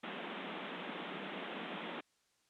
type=band-pass noise; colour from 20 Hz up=pink; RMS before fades=-44 dBFS; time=0.03-2.01 s; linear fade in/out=10 ms; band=170 to 3600 Hz; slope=96 dB/octave; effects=white hiss -75 dBFS RMS until 2.49 s + low-pass 8000 Hz 12 dB/octave